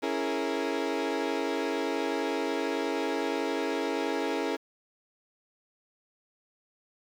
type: chord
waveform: 30% pulse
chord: A# half-diminished seventh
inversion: first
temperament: equal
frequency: 277.2 / 329.6 / 415.3 / 466.2 Hz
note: C#4 / E4 / G#4 / A#4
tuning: 0 / 0 / 0 / 0 cents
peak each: -31 dBFS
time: 0.02-4.57 s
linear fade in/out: 20 ms
effects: low-pass 5000 Hz 12 dB/octave + 9-bit